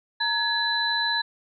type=tone cluster; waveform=sine; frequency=924 / 1694 / 4003 Hz; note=A#5 / G#6 / B7; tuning=-16 / +34 / +23 cents; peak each=-29 / -26 / -25 dBFS; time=0.2-1.22 s; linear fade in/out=10 ms; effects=none